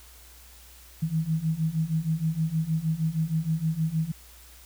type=beating tone pair; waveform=sine; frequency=156.4 / 162.8 Hz; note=D#3 / E3; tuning=+9 / -21 cents; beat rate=6.4 Hz; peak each=-28 / -26 dBFS; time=1.02-4.12 s; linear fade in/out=10 ms; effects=added 60 Hz sine -51 dBFS peak until 4.65 s + white hiss -52 dBFS RMS until 4.65 s